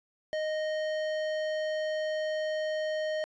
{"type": "tone with hard clipping", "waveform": "sine", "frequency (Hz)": 620, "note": "D#5", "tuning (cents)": -6, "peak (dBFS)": -31, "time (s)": [0.33, 3.24], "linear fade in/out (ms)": 0, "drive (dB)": 13, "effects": ["resampled to 22050 Hz"]}